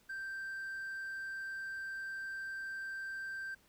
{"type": "tone with hard clipping", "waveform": "triangle", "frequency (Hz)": 1568, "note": "G6", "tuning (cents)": 0, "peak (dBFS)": -40, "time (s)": [0.09, 3.55], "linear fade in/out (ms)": 10, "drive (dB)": 5, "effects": ["pink hiss -68 dBFS RMS until 3.68 s"]}